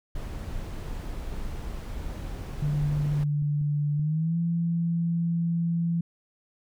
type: noise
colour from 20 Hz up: brown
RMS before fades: -34 dBFS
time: 0.15-3.24 s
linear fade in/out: 5 ms
type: tone with pitch glide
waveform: sine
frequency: 146.83 to 168.66 Hz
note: D3 to E3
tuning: 0 to +40 cents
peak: -23 dBFS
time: 2.62-6.01 s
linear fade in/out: 5 ms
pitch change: +240 cents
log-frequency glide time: 3.95-4.37 s
type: clicks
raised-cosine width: 5 ms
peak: -30 dBFS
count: 3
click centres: 3.423 / 3.614 / 3.996 s
effects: none